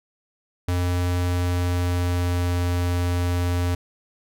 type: tone with pitch glide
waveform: square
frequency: 88.9 to 88.23 Hz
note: F2 to F2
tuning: +31 to +18 cents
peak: -21 dBFS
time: 0.68-3.75 s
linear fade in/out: 5 ms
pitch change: -13 cents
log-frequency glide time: 1.2-2.55 s
effects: none